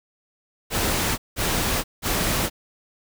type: noise bursts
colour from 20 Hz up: pink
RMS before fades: -23 dBFS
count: 3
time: 0.7-2.5 s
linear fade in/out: 50 ms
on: 480 ms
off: 180 ms
effects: none